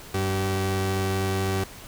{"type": "tone pair together", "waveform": "sawtooth", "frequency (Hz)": [96, 192], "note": ["G2", "G3"], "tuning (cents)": [-36, -36], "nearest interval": "octave", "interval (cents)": 1200, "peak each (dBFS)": -21, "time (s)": [0.14, 1.64], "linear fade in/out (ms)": 5, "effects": ["pink hiss -43 dBFS RMS until 1.87 s"]}